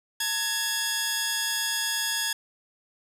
10% pulse tone pair together, 902.3 / 1677 Hz, A5 / G#6, +43 / +16 cents, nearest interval major seventh, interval 1073 cents, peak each -26 / -17 dBFS, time 0.2-2.33 s, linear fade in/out 5 ms, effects none

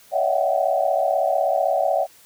sine tone cluster, 566 / 639 / 679 / 745 / 781 Hz, C#5 / D#5 / F5 / F#5 / G5, +36 / +46 / -49 / +12 / -7 cents, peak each -23 / -23 / -25 / -23 / -28 dBFS, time 0.11-2.07 s, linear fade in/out 50 ms, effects white hiss -51 dBFS RMS until 2.25 s + high-pass 60 Hz 12 dB/octave

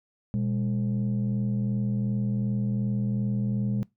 sine tone pair together, 120.9 / 203.6 Hz, B2 / G#3, -36 / -34 cents, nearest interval major sixth, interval 902 cents, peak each -25 dBFS, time 0.34-3.83 s, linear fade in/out 0 ms, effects noise-tail reverb RT60 0.2 s tail -23 dB re dry + tanh soft clip ceiling -21 dBFS

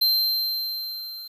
square tone with level ramp, 4133 Hz, C8, 22 cents flat, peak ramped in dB -17 to -36 dBFS, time 0.01-1.28 s, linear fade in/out 10 ms, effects 9-bit

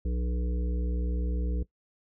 harmonic tone, 60.4 Hz, B1, 38 cents flat, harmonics 1 / 3 / 5 / 7 / 8, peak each -27 / -37 / -41 / -44 / -45 dBFS, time 0.05-1.63 s, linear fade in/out 5 ms, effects noise-tail reverb RT60 0.1 s tail -18 dB re dry

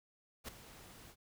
pink noise with ADSR envelope, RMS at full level -42 dBFS, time 0.44-1.16 s, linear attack 45 ms, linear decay 3 ms, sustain -14 dB, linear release 62 ms, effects none

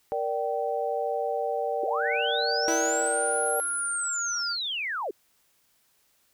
sine chord, G minor, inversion first, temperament equal with one note detuned, 466.2 / 587.3 / 774.1 Hz, Bb4 / D5 / G5, 0 / 0 / -22 cents, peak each -30 dBFS, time 0.12-3.6 s, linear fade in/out 0 ms
sine linear two-way sweep, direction up then down, 329.6 to 11320 to 329.6 Hz, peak -28 dBFS, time 1.83-5.11 s, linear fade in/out 5 ms, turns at 3.58 s
sine tone with pitch glide, 1500 to 1399.5 Hz, F#6 to F6, +23 to +3 cents, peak -31 dBFS, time 2.01-4.57 s, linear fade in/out 50 ms, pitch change -120 cents, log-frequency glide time 2.62-3.55 s
sawtooth tone with exponential decay, 328 Hz, E4, 9 cents flat, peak -22 dBFS, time 2.68-4.06 s, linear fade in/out 0 ms, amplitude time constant 300 ms
effects white hiss -67 dBFS RMS until 6.33 s

